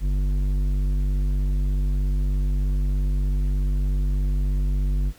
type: tone with tanh clipping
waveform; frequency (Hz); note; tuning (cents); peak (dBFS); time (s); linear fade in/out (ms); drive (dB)
sine; 48.38; G1; -22; -21; 0-5.13; 50; 11
effects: pink hiss -52 dBFS RMS until 5.18 s